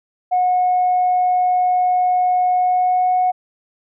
sine tone with pitch glide, 728 to 733.1 Hz, F#5 to F#5, -28 to -16 cents, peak -12 dBFS, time 0.31-3.32 s, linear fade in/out 20 ms, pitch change +12 cents, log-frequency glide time 2.53-3.14 s, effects tanh soft clip ceiling -9 dBFS

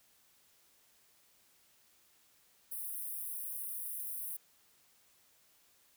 white high-pass noise, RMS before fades -41 dBFS, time 2.71-4.37 s, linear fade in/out 10 ms, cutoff 9200 Hz, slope 96 dB/octave, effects white hiss -68 dBFS RMS until 5.96 s

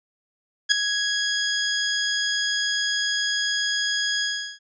15% pulse tone with ADSR envelope, 1661.2 Hz, G#6, in tune, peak -5 dBFS, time 0.69-4.59 s, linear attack 28 ms, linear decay 4 ms, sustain -10 dB, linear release 370 ms, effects resampled to 16000 Hz

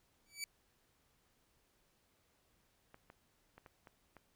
15% pulse tone with exponential growth, 2295 Hz, D7, 40 cents flat, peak -30 dBFS, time 0.26-0.44 s, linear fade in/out 1 ms, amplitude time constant 38 ms
clicks, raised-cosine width 0.5 ms, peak -40 dBFS, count 6, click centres 2.944 / 3.101 / 3.58 / 3.662 / 3.872 / 4.167 s
effects pink hiss -75 dBFS RMS until 4.35 s

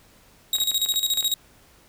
sawtooth tone with tremolo, 3799 Hz, A#7, 32 cents sharp, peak -16 dBFS, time 0.53-1.34 s, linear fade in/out 2 ms, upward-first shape square, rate 14 Hz, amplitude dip 70%
clicks, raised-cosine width 0.3 ms, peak -23 dBFS, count 8, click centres 0.554 / 0.585 / 0.617 / 0.716 / 0.861 / 0.94 / 1.174 / 1.227 s
effects pink hiss -55 dBFS RMS until 1.88 s

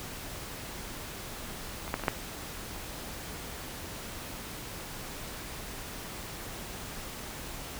clicks, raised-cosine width 0.5 ms, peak -24 / -13 / -26 / -19 / -9 dBFS, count 5, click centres 1.879 / 1.941 / 1.996 / 2.037 / 2.082 s, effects pink hiss -41 dBFS RMS until 7.79 s

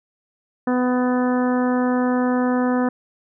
harmonic tone, 250 Hz, B3, 21 cents sharp, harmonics 1 / 2 / 3 / 4 / 5 / 6 / 7, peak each -18 / -24 / -28 / -30 / -32 / -34 / -35 dBFS, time 0.67-2.89 s, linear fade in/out 5 ms, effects none

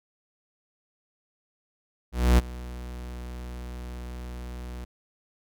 45% pulse tone with ADSR envelope, 61.2 Hz, B1, 15 cents flat, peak -14 dBFS, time 2.12-4.85 s, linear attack 260 ms, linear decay 25 ms, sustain -21 dB, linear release 11 ms, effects none

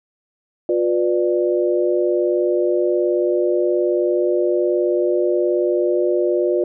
sine chord, B diminished, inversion second, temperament just, 355.6 / 493.9 / 592.7 Hz, F4 / B4 / D5, +31 / 0 / +16 cents, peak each -17 / -22 / -21 dBFS, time 0.69-6.64 s, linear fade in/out 2 ms, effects none

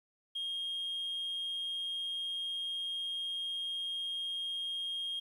sine tone, 3238 Hz, G#7, 45 cents flat, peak -33 dBFS, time 0.35-5.2 s, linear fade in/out 10 ms, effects tanh soft clip ceiling -32 dBFS + 11-bit

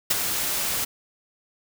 white noise with ADSR envelope, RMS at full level -19 dBFS, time 0.1-0.85 s, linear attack 9 ms, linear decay 24 ms, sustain -7 dB, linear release 9 ms, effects none

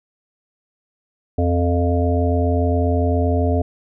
harmonic tone with a mistuned harmonic, 87.31 Hz, F2, in tune, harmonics 1 / 3 / 5 / 7 / 8, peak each -17 / -22 / -24 / -25 / -26 dBFS, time 1.38-3.62 s, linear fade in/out 5 ms, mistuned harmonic 1, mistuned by -66 cents, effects none

